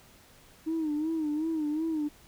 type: tone with vibrato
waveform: sine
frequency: 311.1 Hz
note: D#4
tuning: in tune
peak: -26 dBFS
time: 0.66-2.09 s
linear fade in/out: 20 ms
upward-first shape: sine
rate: 2.7 Hz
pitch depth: 88 cents each way
effects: tanh soft clip ceiling -24 dBFS + pink hiss -57 dBFS RMS until 2.27 s